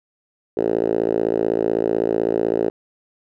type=tone with band-pass filter; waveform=5% pulse; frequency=55.9 Hz; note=A1; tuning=28 cents sharp; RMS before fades=-20 dBFS; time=0.57-2.7 s; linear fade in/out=5 ms; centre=410 Hz; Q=3.2; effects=none